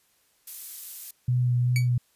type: noise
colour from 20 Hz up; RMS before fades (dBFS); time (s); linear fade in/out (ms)
violet; -36; 0.47-1.11; 5
type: tone with vibrato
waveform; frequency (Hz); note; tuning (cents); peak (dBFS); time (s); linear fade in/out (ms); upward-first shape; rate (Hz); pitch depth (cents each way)
sine; 123.47; B2; 0; -20; 1.28-1.98; 5; sine; 2.6; 15
type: tone with exponential decay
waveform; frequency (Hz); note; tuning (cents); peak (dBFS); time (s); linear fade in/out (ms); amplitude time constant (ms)
sawtooth; 2267; C#7; +38; -21; 1.76-1.89; 1; 27
effects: white hiss -66 dBFS RMS until 2.15 s + resampled to 32000 Hz